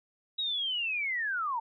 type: linear sweep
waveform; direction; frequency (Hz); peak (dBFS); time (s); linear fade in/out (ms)
sine; down; 3855 to 880; -29; 0.38-1.6; 10
effects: none